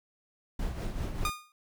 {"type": "noise with tremolo", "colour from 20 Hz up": "brown", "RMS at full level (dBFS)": -31, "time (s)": [0.59, 1.3], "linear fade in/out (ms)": 5, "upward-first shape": "triangle", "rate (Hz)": 5.1, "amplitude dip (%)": 60}
{"type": "tone with exponential decay", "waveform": "sawtooth", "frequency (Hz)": 1222, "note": "D#6", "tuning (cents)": -32, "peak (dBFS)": -22, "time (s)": [1.25, 1.52], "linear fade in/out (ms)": 1, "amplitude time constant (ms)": 57}
{"effects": []}